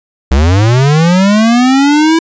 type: linear sweep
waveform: square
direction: up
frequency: 61.74 to 331.1 Hz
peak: -6 dBFS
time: 0.31-2.19 s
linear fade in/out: 5 ms
effects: resampled to 16000 Hz